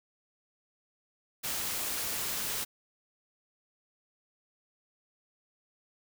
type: noise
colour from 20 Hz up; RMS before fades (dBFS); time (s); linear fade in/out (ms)
white; -34; 1.43-2.65; 20
effects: none